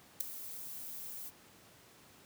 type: noise with ADSR envelope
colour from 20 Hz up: violet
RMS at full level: -28 dBFS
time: 0.2-1.31 s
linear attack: 9 ms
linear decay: 3 ms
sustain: -17 dB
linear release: 33 ms
effects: pink hiss -60 dBFS RMS until 2.25 s + high-pass 100 Hz 12 dB/octave